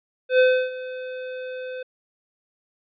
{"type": "tone with ADSR envelope", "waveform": "square", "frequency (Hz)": 510, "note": "C5", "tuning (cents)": -44, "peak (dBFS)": -13, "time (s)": [0.29, 1.83], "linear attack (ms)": 100, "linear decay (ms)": 310, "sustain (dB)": -18, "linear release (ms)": 7, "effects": ["resampled to 8000 Hz"]}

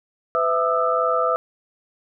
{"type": "tone cluster", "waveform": "sine", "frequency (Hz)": [504, 658, 1212, 1315], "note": ["B4", "E5", "D#6", "E6"], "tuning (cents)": [35, -3, -46, -5], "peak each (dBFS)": -23, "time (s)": [0.35, 1.36], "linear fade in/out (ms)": 0, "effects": []}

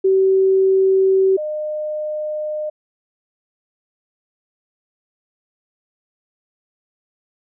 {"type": "tone pair in turn", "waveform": "sine", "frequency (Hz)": [382.6, 608.9], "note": ["G4", "D#5"], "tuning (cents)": [-42, -38], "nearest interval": "minor sixth", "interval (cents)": 804, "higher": "second", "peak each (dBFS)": [-11, -21], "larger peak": "first", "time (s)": [[0.04, 1.37], [1.37, 2.7]], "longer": "neither", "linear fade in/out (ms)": 10, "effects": []}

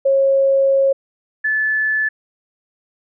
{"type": "tone pair in turn", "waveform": "sine", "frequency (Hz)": [544, 1736.1], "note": ["C#5", "A6"], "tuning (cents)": [-33, -24], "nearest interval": "octave + minor sixth", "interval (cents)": 2009, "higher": "second", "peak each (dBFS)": [-11, -15], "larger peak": "first", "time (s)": [[0.05, 0.93], [1.44, 2.09]], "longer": "first", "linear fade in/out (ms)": 10, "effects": []}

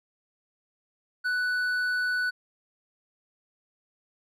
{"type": "tone with hard clipping", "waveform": "sine", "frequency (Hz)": 1486, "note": "F#6", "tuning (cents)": 7, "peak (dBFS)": -26, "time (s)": [1.24, 2.31], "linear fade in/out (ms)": 20, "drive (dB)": 5, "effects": []}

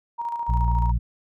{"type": "tone with tremolo", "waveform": "sine", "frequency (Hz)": 940, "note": "A#5", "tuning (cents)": 14, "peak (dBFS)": -24, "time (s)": [0.18, 0.92], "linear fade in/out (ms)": 20, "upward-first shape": "square", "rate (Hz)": 14, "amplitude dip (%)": 45}
{"type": "harmonic tone", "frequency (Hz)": 58.7, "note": "A#1", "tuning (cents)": 13, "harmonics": [1, 2, 3], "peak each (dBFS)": [-19, -26, -33], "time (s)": [0.48, 0.99], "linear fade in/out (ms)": 20}
{"effects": []}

